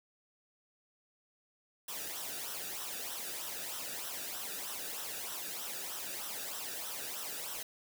white noise with flanger, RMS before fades -41 dBFS, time 1.88-7.63 s, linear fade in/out 5 ms, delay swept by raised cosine 0.43 to 0.97 ms, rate 3.2 Hz, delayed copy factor -0.65, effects none

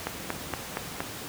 click train, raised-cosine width 0.5 ms, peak -13 dBFS, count 5, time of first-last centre 0.07-1.005 s, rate 4.28 Hz, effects pink hiss -38 dBFS RMS until 1.28 s + high-pass 80 Hz 12 dB/octave

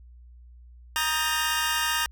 sawtooth tone cluster, 936 / 1244 / 1584 / 1814 / 2824 Hz, A#5 / D#6 / G6 / A#6 / F7, +7 / -1 / +18 / -48 / +19 cents, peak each -27 dBFS, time 0.96-2.06 s, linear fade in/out 0 ms, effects added 60 Hz sine -46 dBFS peak until 2.11 s

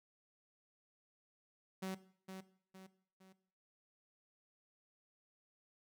sawtooth tone with echo, 189.1 Hz, F#3, 38 cents sharp, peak -36 dBFS, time 1.82-1.95 s, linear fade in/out 10 ms, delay 460 ms, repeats 3, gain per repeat -7 dB, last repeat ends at 3.33 s, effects noise-tail reverb RT60 0.6 s tail -17 dB re dry

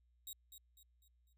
5% pulse tone with echo, 3803 Hz, A#7, 34 cents sharp, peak -38 dBFS, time 0.27-0.33 s, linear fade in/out 2 ms, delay 250 ms, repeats 4, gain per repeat -8 dB, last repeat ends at 1.33 s, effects added 60 Hz sine -70 dBFS peak until 1.37 s

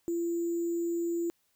sine tone with sample-and-hold, 340 Hz, F4, 46 cents flat, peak -28 dBFS, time 0.08-1.3 s, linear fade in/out 0 ms, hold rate 7350 Hz, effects white hiss -73 dBFS RMS until 1.55 s

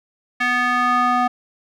square tone with band-pass filter sweep, 246.9 Hz, B3, in tune, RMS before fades -18 dBFS, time 0.4-1.28 s, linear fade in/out 10 ms, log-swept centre 1900 to 970 Hz, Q 3, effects none

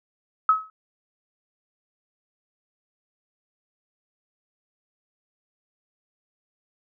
sine tone with exponential decay, 1283 Hz, E6, 47 cents flat, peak -11 dBFS, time 0.49-0.7 s, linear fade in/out 2 ms, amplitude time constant 45 ms, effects none

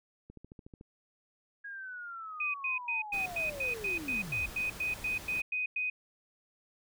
click train, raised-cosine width 3 ms, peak -36 dBFS, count 8, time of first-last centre 0.3-0.811 s, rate 13.7 Hz
sine linear sweep, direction down, 1652 to 31.04 Hz, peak -40 dBFS, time 1.64-4.51 s, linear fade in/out 10 ms
sine tone bursts, 2500 Hz, D#7, 8 cents sharp, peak -30 dBFS, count 15, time 2.4-5.9 s, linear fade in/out 5 ms, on 140 ms, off 100 ms
pink noise, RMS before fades -46 dBFS, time 3.12-5.42 s, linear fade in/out 20 ms
effects none

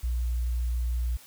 sine tone, 60 Hz, B1, 49 cents flat, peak -24 dBFS, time 0.03-1.17 s, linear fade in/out 10 ms, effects tanh soft clip ceiling -21 dBFS + white hiss -52 dBFS RMS until 1.26 s

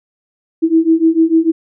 sine beating tone pair, 321.7 / 328.4 Hz, E4 / E4, -42 / -6 cents, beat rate 6.7 Hz, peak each -12 / -11 dBFS, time 0.62-1.52 s, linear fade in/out 20 ms, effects none

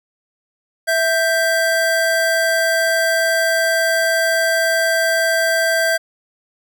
square tone pair together, 659.3 / 1572.4 Hz, E5 / G6, 0 / +5 cents, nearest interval octave + minor third, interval 1505 cents, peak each -18 dBFS, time 0.87-5.98 s, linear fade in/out 20 ms, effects none

